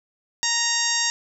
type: harmonic tone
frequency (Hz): 932.3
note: A#5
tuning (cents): 0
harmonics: 1 / 2 / 3 / 4 / 5 / 6 / 7 / 8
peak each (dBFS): -32 / -27 / -32 / -29 / -29 / -26 / -27 / -29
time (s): 0.43-1.1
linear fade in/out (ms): 0
effects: none